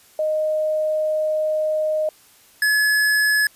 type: tone pair in turn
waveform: sine / square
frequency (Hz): 619 / 1703.9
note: D#5 / G#6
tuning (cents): -9 / +44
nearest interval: octave + tritone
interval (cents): 1753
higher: second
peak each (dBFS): -18 / -16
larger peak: second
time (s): 0.19-2.09 / 2.62-3.47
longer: first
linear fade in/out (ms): 2
effects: white hiss -52 dBFS RMS until 3.55 s + resampled to 32000 Hz